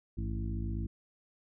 harmonic tone with a mistuned harmonic, 55 Hz, A1, in tune, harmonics 1 / 2 / 3 / 4 / 5 / 6, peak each -35 / -37 / -44 / -42 / -49 / -45 dBFS, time 0.17-0.87 s, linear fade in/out 10 ms, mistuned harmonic 2, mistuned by -110 cents, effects none

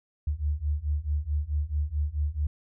sine beating tone pair, 71.9 / 76.5 Hz, D2 / D#2, -36 / -29 cents, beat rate 4.6 Hz, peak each -29 / -28 dBFS, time 0.27-2.47 s, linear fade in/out 5 ms, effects none

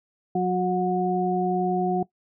harmonic tone, 182.2 Hz, F#3, 26 cents flat, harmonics 1 / 2 / 4, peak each -25 / -25 / -25 dBFS, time 0.35-2.03 s, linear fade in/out 5 ms, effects noise-tail reverb RT60 0.1 s tail -19 dB re dry

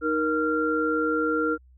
sine tone cluster, 311 / 470.3 / 1382 Hz, D#4 / A#4 / F6, -1 / +15 / -19 cents, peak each -26 dBFS, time 0.01-1.58 s, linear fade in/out 50 ms, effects added 63 Hz sine -51 dBFS peak until 1.77 s

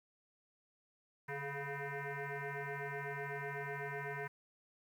sine tone with frequency modulation, 698.5 Hz, F5, in tune, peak -39 dBFS, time 1.28-4.28 s, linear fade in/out 10 ms, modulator 281 Hz, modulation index 4.9, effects 11-bit

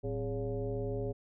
sine tone with frequency modulation, 261.6 Hz, C4, in tune, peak -32 dBFS, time 0.03-1.13 s, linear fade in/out 20 ms, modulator 150 Hz, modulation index 1.9, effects none

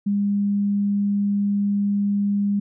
sine tone, 202.3 Hz, G#3, 45 cents flat, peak -18 dBFS, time 0.06-2.6 s, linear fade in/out 10 ms, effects none

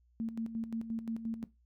sine tone with tremolo, 226.6 Hz, A#3, 49 cents flat, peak -32 dBFS, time 0.2-1.44 s, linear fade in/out 0 ms, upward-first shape square, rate 5.7 Hz, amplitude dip 60%, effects noise-tail reverb RT60 0.2 s tail -17 dB re dry + added 60 Hz sine -65 dBFS peak until 1.65 s

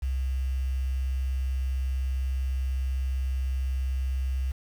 sine tone with quantisation, 65.41 Hz, C2, in tune, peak -25 dBFS, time 0.02-4.52 s, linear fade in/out 10 ms, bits 8, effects none

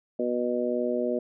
harmonic tone, 122.4 Hz, B2, 15 cents flat, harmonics 2 / 3 / 4 / 5, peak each -30 / -30 / -30 / -30 dBFS, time 0.19-1.19 s, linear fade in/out 5 ms, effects none

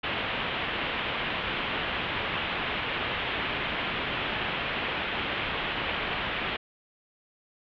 white low-pass noise, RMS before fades -31 dBFS, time 0.03-6.57 s, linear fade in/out 10 ms, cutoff 3300 Hz, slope 48 dB/octave, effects none

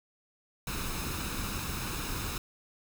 pink noise with comb filter, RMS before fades -35 dBFS, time 0.67-2.38 s, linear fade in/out 2 ms, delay 0.77 ms, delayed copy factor +0.55, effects none

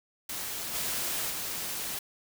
white noise with level steps, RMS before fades -36 / -32 / -35 dBFS, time 0.29-1.99 s, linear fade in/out 5 ms, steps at 0.73 / 1.29 s, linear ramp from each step 20 ms, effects none

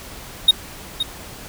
triangle tone with echo, 3729 Hz, A#7, in tune, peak -5 dBFS, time 0.48-0.51 s, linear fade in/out 5 ms, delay 520 ms, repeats 1, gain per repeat -11 dB, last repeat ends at 1.03 s, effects pink hiss -37 dBFS RMS until 1.48 s

